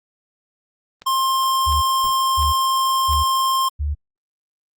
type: click train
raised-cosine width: 0.2 ms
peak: -20 dBFS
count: 4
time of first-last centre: 1.02-3.133 s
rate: 1.42 Hz
type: tone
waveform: square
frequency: 1059 Hz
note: C6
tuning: 21 cents sharp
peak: -17 dBFS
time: 1.06-3.69 s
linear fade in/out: 10 ms
type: tone bursts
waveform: sine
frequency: 73.42 Hz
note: D2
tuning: in tune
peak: -19 dBFS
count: 4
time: 1.66-3.95 s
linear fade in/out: 20 ms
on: 160 ms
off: 550 ms
type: noise with exponential decay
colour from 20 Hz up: brown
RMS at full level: -33 dBFS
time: 2.04-2.23 s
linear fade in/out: 2 ms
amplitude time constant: 40 ms
effects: Opus 24 kbps